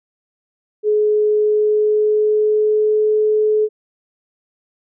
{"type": "tone with pitch glide", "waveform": "sine", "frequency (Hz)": [423.2, 428.1], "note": ["G#4", "A4"], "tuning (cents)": [33, -47], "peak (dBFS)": -12, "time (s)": [0.83, 3.69], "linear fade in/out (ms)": 50, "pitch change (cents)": 20, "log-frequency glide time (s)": [1.36, 3.11], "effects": []}